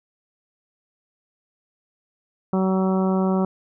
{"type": "harmonic tone", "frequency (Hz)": 188.9, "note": "F#3", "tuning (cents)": 36, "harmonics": [1, 2, 3, 4, 5, 6, 7], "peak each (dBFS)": [-19, -25, -29, -31, -33, -35, -36], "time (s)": [2.53, 3.45], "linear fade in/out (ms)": 2, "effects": []}